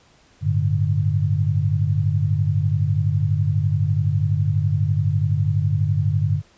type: chord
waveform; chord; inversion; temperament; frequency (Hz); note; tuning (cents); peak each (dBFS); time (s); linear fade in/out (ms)
sine; G suspended second; none; equal; 98 / 110 / 146.83; G2 / A2 / D3; 0 / 0 / 0; -20 / -23 / -21; 0.41-6.42; 50
effects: pink hiss -55 dBFS RMS until 6.57 s + resampled to 16000 Hz